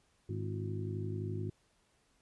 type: harmonic tone with a mistuned harmonic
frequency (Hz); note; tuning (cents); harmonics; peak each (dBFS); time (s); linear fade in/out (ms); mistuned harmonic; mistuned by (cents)
51.6; G#1; -10; 2 / 3 / 4 / 5 / 6 / 7; -37 / -43 / -48 / -47 / -49 / -43; 0.29-1.5; 5; 6; +87
effects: pink hiss -72 dBFS RMS until 2.21 s + resampled to 24000 Hz